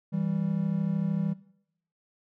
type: tone pair together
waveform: triangle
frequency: 162.8 / 196 Hz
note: E3 / G3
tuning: -21 / 0 cents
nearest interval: minor third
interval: 321 cents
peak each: -27 dBFS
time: 0.12-1.34 s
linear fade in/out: 20 ms
effects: noise-tail reverb RT60 0.7 s tail -18 dB re dry